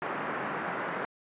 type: band-pass noise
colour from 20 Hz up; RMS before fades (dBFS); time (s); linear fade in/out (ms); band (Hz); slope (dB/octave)
white; -34; 0.02-1.05; 0; 150 to 1700; 24
effects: resampled to 8000 Hz